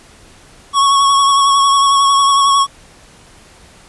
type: tone with vibrato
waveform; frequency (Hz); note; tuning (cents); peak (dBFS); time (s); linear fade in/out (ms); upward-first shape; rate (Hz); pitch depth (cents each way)
square; 1108.7; C#6; 0; -9; 0.73-2.67; 50; sine; 11; 24
effects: pink hiss -43 dBFS RMS until 3.88 s + resampled to 24000 Hz